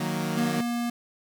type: chord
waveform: sawtooth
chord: D# minor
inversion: none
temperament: equal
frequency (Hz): 155.56 / 185 / 233.1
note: D#3 / F#3 / A#3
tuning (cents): 0 / 0 / 0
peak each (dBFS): -27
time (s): 0-0.61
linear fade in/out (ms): 5
type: tone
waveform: square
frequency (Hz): 237.9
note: A#3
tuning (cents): +35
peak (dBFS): -27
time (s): 0.37-0.9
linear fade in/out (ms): 5
effects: 8-bit